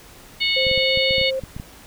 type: harmonic tone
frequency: 733 Hz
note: F#5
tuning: 16 cents flat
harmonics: 3 / 4 / 5 / 6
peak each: -22 / -23 / -24 / -25 dBFS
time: 0.4-1.31 s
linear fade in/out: 20 ms
type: tone with pitch glide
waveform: sine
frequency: 523.3 to 528.8 Hz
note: C5 to C5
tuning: 0 to +18 cents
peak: -21 dBFS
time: 0.56-1.4 s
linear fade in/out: 10 ms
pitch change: +18 cents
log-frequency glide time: 0.73-1.06 s
type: clicks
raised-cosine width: 5 ms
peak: -19 dBFS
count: 10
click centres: 0.668 / 0.714 / 0.777 / 0.974 / 1.109 / 1.182 / 1.214 / 1.437 / 1.565 / 1.599 s
effects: pink hiss -45 dBFS RMS until 1.86 s